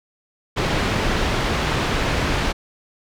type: low-pass noise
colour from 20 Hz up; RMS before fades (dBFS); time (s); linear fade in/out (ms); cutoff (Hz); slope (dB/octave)
pink; -21; 0.56-2.53; 20; 3800; 12
effects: none